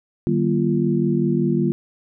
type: tone cluster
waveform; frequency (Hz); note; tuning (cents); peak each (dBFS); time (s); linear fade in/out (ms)
sine; 150.8 / 190.6 / 235.9 / 345; D3 / G3 / A#3 / F4; +46 / -48 / +21 / -21; -22; 0.27-1.72; 0
effects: none